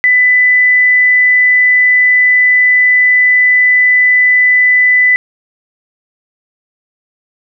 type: tone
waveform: sine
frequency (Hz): 1996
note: B6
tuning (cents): +18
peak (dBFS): -5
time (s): 0.04-5.16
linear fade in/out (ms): 0
effects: none